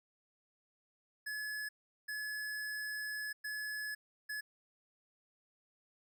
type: tone bursts at uneven times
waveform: square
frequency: 1705 Hz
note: G#6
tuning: 45 cents sharp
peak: -39 dBFS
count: 4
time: 1.26-1.69 / 2.08-3.33 / 3.44-3.95 / 4.29-4.41 s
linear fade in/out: 10 ms
effects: none